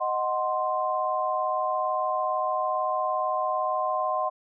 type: chord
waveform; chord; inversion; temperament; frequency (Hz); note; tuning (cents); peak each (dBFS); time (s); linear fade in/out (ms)
sine; C diminished; first; equal; 622.3 / 740 / 1046.5; Eb5 / Gb5 / C6; 0 / 0 / 0; -29 / -29 / -27; 0-4.3; 20
effects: none